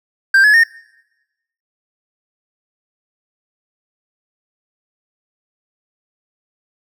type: tone with pitch steps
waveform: triangle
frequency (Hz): 1578 / 1701.1 / 1833.7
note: G6 / G#6 / A#6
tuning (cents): +11 / +41 / -29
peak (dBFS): -5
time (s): 0.34-0.637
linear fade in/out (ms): 5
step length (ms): 99
effects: noise-tail reverb RT60 1.0 s tail -24 dB re dry